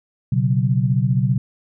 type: chord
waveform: sine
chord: B suspended second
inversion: none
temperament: equal with one note detuned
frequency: 123.47 / 138.59 / 186.71 Hz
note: B2 / C#3 / F#3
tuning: 0 / 0 / +16 cents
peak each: -18 / -19 / -22 dBFS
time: 0.32-1.38 s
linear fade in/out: 5 ms
effects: none